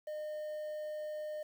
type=tone with quantisation; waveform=triangle; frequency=609 Hz; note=D#5; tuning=37 cents flat; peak=-36 dBFS; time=0.07-1.43 s; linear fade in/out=5 ms; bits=10; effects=none